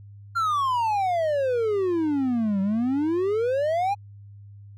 triangle exponential two-way sweep, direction down then up, 1402 to 190 to 832 Hz, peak -19 dBFS, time 0.35-3.95 s, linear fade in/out 20 ms, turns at 2.61 s, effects added 101 Hz sine -42 dBFS peak until 4.77 s

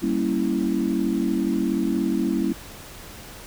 sine chord, G diminished seventh, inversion none, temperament equal, 196 / 233.1 / 277.2 / 329.6 Hz, G3 / Bb3 / Db4 / Fb4, 0 / 0 / 0 / 0 cents, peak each -26 / -26 / -26 / -25 dBFS, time 0.02-2.53 s, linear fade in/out 10 ms, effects pink hiss -41 dBFS RMS until 3.46 s

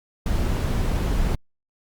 brown noise, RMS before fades -22 dBFS, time 0.26-1.35 s, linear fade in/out 2 ms, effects Opus 48 kbps

